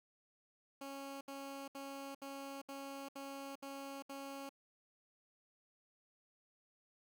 15% pulse tone bursts, 275.4 Hz, C#4, 11 cents flat, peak -39 dBFS, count 8, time 0.81-4.493 s, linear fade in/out 5 ms, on 400 ms, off 69 ms, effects none

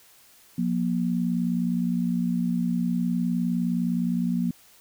sine tone pair together, 177.92 / 237.5 Hz, F3 / A#3, +32 / +33 cents, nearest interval perfect fourth, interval 501 cents, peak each -25 dBFS, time 0.58-4.51 s, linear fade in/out 5 ms, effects white hiss -55 dBFS RMS until 4.8 s

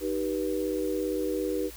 sine chord, Eb augmented, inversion none, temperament just, 311.1 / 388.9 / 486.1 Hz, Eb4 / G4 / B4, 0 / -14 / -28 cents, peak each -31 dBFS, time 0-1.71 s, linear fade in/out 50 ms, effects added 56 Hz sine -46 dBFS peak until 1.76 s + white hiss -47 dBFS RMS until 1.76 s

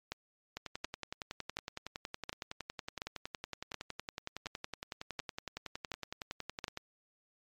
two click trains, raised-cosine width 0.2 ms, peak -20 / -22 dBFS, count 10 / 68, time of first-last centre 0.12-6.642 / 0.57-6.774 s, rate 1.38 / 10.8 Hz, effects MP3 96 kbps

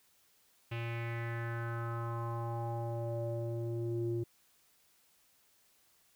square tone with low-pass filter sweep, 116.54 Hz, A#2, in tune, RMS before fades -37 dBFS, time 0.71-4.24 s, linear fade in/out 10 ms, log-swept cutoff 2700 to 320 Hz, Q 4.2, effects white hiss -69 dBFS RMS until 6.15 s

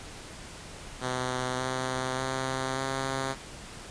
5% pulse tone with pitch steps, 127.4 / 129.4 / 131.44 / 133.5 Hz, C3 / C3 / C3 / C3, -46 / -19 / +8 / +35 cents, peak -18 dBFS, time 1-3.36 s, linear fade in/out 50 ms, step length 590 ms, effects pink hiss -44 dBFS RMS until 3.9 s + resampled to 22050 Hz

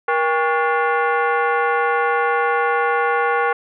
sine tone with frequency modulation, 164.1 Hz, E3, 8 cents flat, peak -15 dBFS, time 0.08-3.53 s, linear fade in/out 5 ms, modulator 638 Hz, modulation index 2.4, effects none

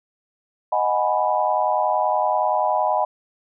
sine chord, G# minor seventh, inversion second, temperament equal, 622.3 / 740 / 830.6 / 987.8 Hz, D#5 / F#5 / G#5 / B5, 0 / 0 / 0 / 0 cents, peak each -23 dBFS, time 0.72-3.05 s, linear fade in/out 5 ms, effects none

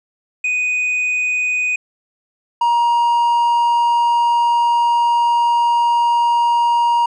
triangle tone pair in turn, 2489 / 945.3 Hz, D#7 / A#5, 0 / +24 cents, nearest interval octave + perfect fourth, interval 1676 cents, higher first, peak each -14 / -10 dBFS, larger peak second, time 0.44-1.76 / 2.61-7.06 s, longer second, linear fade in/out 5 ms, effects resampled to 24000 Hz

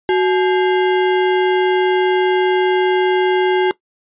sine tone with sample-and-hold, 370 Hz, F#4, in tune, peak -11 dBFS, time 0.09-3.71 s, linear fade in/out 0 ms, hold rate 1225 Hz, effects noise-tail reverb RT60 0.1 s tail -19 dB re dry + resampled to 8000 Hz

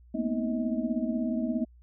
sine tone cluster, 220.4 / 235.9 / 252.7 / 313.5 / 633 Hz, A3 / A#3 / B3 / D#4 / D#5, +3 / +21 / +40 / +13 / +30 cents, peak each -35 / -30 / -32 / -35 / -37 dBFS, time 0.14-1.65 s, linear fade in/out 10 ms, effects added 60 Hz sine -52 dBFS peak until 1.82 s

